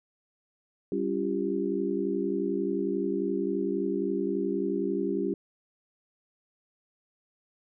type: tone cluster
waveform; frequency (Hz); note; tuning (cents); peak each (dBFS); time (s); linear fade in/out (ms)
sine; 196.2 / 280.1 / 343.6 / 394.9; G3 / C#4 / F4 / G4; +2 / +18 / -28 / +13; -33 / -32 / -31 / -31; 0.92-5.34; 2
effects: none